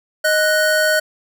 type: tone pair together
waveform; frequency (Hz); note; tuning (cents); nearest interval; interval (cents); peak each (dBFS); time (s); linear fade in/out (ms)
square; 620.8 / 1480; D#5 / F#6; -4 / 0; octave + minor third; 1504; -17; 0.24-1; 10
effects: none